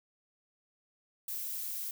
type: noise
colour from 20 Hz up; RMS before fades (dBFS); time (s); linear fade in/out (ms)
violet; -38; 1.28-1.91; 2
effects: none